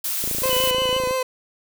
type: noise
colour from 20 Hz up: blue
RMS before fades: -25 dBFS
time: 0.04-0.71 s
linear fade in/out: 5 ms
type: click train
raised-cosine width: 2 ms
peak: -19 dBFS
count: 25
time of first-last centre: 0.24-1.11 s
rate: 27.6 Hz
type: tone with vibrato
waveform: 30% pulse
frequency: 514 Hz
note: C5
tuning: 31 cents flat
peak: -18 dBFS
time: 0.43-1.23 s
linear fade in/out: 5 ms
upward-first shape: triangle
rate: 5.9 Hz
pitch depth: 32 cents each way
type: tone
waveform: sine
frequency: 2984 Hz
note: F#7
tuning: 14 cents sharp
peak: -23 dBFS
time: 0.49-0.99 s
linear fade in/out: 20 ms
effects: none